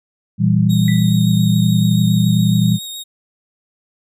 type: chord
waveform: sine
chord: E diminished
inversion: second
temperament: equal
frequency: 116.54 / 164.81 / 196 Hz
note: Bb2 / E3 / G3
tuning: 0 / 0 / 0 cents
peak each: -15 dBFS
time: 0.38-2.79 s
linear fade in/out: 50 ms
type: tone with vibrato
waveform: sawtooth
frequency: 3739 Hz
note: A#7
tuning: 4 cents sharp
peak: -24 dBFS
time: 0.69-3.04 s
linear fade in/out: 20 ms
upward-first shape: sine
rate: 7.1 Hz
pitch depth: 18 cents each way
type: tone with exponential decay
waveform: sine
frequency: 1975.5 Hz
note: B6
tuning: in tune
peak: -23 dBFS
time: 0.88-1.19 s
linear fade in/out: 1 ms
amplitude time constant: 67 ms
effects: none